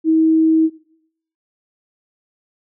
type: tone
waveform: sine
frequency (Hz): 320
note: D#4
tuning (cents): +49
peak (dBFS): -10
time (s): 0.04-0.7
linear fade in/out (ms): 50
effects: noise-tail reverb RT60 0.7 s tail -18 dB re dry